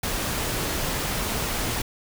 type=noise; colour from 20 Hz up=pink; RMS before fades=-27 dBFS; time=0.03-1.82 s; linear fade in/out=5 ms; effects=none